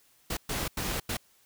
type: noise bursts at uneven times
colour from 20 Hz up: pink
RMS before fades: -32 dBFS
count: 4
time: 0.3-0.37 / 0.49-0.68 / 0.77-1 / 1.09-1.17 s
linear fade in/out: 5 ms
effects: white hiss -64 dBFS RMS until 1.45 s